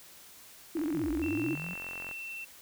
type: tone with vibrato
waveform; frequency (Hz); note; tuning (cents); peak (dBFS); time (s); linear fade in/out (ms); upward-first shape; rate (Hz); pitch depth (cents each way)
sine; 311.1; D#4; 0; -29; 0.75-1.55; 5; sine; 16; 150
type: click train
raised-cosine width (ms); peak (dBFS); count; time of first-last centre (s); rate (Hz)
0.5; -29; 61; 0.77-2.112; 44.7
type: linear two-way sweep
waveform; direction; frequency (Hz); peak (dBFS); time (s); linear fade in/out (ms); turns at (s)
sine; down then up; 183.3 to 51.91 to 183.3; -38; 0.94-1.74; 0; 1.1
type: tone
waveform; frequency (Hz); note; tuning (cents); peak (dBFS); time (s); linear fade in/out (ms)
sine; 2690; E7; +34; -38; 1.22-2.45; 10
effects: white hiss -53 dBFS RMS until 2.61 s